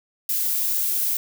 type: noise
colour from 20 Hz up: violet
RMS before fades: -23 dBFS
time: 0.29-1.17 s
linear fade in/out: 2 ms
effects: none